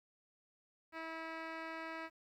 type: tone with low-pass filter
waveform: 10% pulse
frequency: 324.3 Hz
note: E4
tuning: 28 cents flat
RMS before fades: -45 dBFS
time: 0.92-2.1 s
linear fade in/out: 50 ms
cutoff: 2800 Hz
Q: 1.6
effects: 12-bit